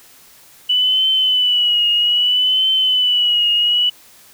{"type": "tone with vibrato", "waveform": "sine", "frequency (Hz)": 2968, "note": "F#7", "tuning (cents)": 5, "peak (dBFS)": -12, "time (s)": [0.69, 3.9], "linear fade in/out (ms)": 10, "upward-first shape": "triangle", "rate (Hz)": 0.62, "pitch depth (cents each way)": 67, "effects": ["white hiss -46 dBFS RMS until 4.33 s"]}